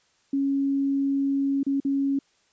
sine tone with dropouts, 276.1 Hz, C#4, 7 cents flat, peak -21 dBFS, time 0.33-2.19 s, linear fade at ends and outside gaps 5 ms, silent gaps 1.632-1.665 / 1.802-1.849 s, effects white hiss -65 dBFS RMS until 2.52 s + resampled to 16000 Hz

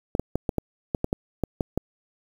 clicks, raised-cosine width 2 ms, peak -10 dBFS, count 11, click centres 0.151 / 0.196 / 0.356 / 0.492 / 0.583 / 0.948 / 1.044 / 1.129 / 1.437 / 1.608 / 1.776 s, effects 7-bit

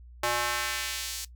square tone with high-pass filter sweep, 120 Hz, B2, 49 cents flat, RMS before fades -31 dBFS, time 0.23-1.25 s, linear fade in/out 5 ms, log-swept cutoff 670 to 5400 Hz, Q 0.9, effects noise-tail reverb RT60 0.1 s tail -17 dB re dry + added 60 Hz sine -46 dBFS peak until 1.35 s

